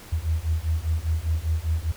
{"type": "beating tone pair", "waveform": "sine", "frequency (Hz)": [77.9, 82.9], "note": ["D#2", "E2"], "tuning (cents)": [3, 10], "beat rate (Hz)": 5, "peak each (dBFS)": -25, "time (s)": [0.12, 1.92], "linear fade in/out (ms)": 10, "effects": ["pink hiss -45 dBFS RMS until 1.96 s"]}